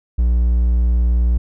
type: tone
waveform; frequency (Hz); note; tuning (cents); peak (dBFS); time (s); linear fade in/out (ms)
triangle; 59.4; A#1; +33; -10; 0.18-1.38; 10
effects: none